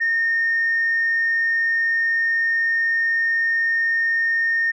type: tone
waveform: sine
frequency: 1832 Hz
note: A#6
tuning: 31 cents flat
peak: -16 dBFS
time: 0-4.72 s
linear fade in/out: 20 ms
effects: tanh soft clip ceiling -13 dBFS